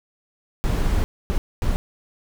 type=noise bursts at uneven times; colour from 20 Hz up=brown; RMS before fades=-20 dBFS; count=3; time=0.64-1.04 / 1.3-1.38 / 1.62-1.76 s; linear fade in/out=0 ms; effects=none